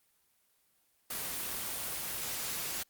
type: noise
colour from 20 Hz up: white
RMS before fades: -37 dBFS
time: 1.1-2.83 s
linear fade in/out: 5 ms
effects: white hiss -72 dBFS RMS until 2.89 s + Opus 24 kbps